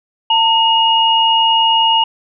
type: tone pair together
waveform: sine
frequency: 904.8 / 2870 Hz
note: A5 / F7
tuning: +48 / +47 cents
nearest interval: octave + minor sixth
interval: 1999 cents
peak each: -12 dBFS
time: 0.3-2.04 s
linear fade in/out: 5 ms
effects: none